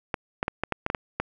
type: clicks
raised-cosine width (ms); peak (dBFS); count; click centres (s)
0.5; -10; 9; 0.142 / 0.429 / 0.481 / 0.636 / 0.723 / 0.864 / 0.901 / 0.948 / 1.2
effects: none